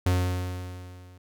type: tone with level ramp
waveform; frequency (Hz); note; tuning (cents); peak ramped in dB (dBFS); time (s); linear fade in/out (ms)
45% pulse; 90.6; F#2; -36; -19 to -48; 0.06-1.18; 5
effects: none